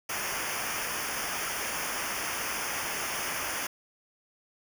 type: noise with comb filter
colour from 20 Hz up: pink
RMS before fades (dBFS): -33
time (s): 0.09-3.67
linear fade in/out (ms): 5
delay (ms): 0.25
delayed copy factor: -0.9
effects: none